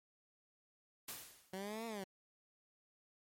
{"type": "noise with exponential decay", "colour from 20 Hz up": "white", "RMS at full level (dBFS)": -44, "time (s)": [1.08, 1.68], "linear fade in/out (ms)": 5, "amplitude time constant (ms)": 130}
{"type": "linear two-way sweep", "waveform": "15% pulse", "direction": "up then down", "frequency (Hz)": [185, 233.1, 185], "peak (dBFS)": -36, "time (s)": [1.53, 2.04], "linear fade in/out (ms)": 5, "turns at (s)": 1.86}
{"effects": ["MP3 64 kbps"]}